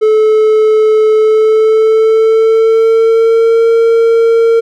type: tone with pitch glide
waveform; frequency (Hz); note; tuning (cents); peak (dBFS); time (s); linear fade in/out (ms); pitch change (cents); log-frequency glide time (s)
triangle; 433.2 to 457.9; A4 to A#4; -27 to -31; -3; 0.01-4.61; 20; +96; 1.14-3.69
effects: none